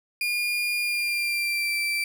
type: tone with pitch glide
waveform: 35% pulse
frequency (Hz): 2422 to 2339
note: D#7 to D7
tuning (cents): -47 to -8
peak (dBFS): -22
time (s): 0.21-2.04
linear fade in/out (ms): 2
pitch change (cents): -61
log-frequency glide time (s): 0.8-1.76
effects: none